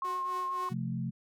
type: tone with vibrato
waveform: sine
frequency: 1072 Hz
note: C6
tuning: 42 cents sharp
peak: -31 dBFS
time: 0.02-0.69 s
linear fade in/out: 2 ms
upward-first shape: triangle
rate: 8.4 Hz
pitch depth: 16 cents each way
type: tone with tremolo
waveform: sawtooth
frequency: 370 Hz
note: F#4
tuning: in tune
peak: -36 dBFS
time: 0.04-0.74 s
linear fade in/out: 10 ms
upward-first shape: triangle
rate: 3.8 Hz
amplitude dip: 85%
type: chord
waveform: sine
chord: F major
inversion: second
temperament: equal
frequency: 130.81 / 174.61 / 220 Hz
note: C3 / F3 / A3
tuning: 0 / 0 / 0 cents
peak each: -35 / -36 / -37 dBFS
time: 0.7-1.11 s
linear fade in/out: 20 ms
effects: none